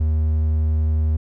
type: tone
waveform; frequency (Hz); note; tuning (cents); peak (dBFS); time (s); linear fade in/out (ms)
triangle; 77.78; D#2; 0; -14; 0-1.17; 10
effects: none